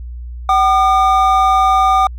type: tone pair together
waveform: triangle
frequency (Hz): 762.8 / 1210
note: G5 / D#6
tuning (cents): -47 / -49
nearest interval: minor sixth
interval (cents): 798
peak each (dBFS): -10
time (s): 0.49-2.07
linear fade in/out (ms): 2
effects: added 60 Hz sine -25 dBFS peak until 2.18 s